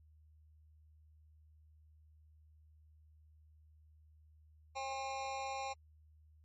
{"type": "tone with amplitude modulation", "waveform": "square", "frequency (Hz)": 805, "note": "G5", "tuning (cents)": 46, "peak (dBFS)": -35, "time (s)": [4.75, 5.74], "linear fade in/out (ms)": 20, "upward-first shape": "sine", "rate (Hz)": 266, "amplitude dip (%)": 100, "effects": ["added 77 Hz sine -61 dBFS peak until 6.44 s", "MP3 32 kbps"]}